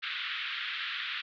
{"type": "band-pass noise", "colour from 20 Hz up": "white", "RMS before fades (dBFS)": -36, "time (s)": [0.02, 1.22], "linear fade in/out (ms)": 20, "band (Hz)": [1300, 3700], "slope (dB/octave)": 48, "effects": []}